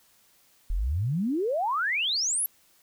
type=exponential sweep; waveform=sine; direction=up; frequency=36.71 to 11840 Hz; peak=-24 dBFS; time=0.7-2.46 s; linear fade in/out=0 ms; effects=white hiss -62 dBFS RMS until 2.82 s